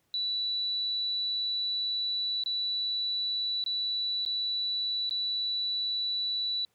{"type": "tone with dropouts", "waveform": "sine", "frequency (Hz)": 3951, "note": "B7", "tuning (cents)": 0, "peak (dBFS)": -28, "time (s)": [0.14, 6.65], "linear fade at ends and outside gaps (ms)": 1, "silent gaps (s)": [[2.437, 2.46], [3.64, 3.662], [4.251, 4.262], [5.095, 5.109]], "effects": ["pink hiss -73 dBFS RMS until 6.74 s", "high-pass 80 Hz 12 dB/octave"]}